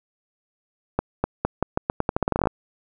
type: accelerating click train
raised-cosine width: 1 ms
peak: -6 dBFS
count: 18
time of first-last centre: 0.99-2.472 s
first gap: 250 ms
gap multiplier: 0.84
effects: none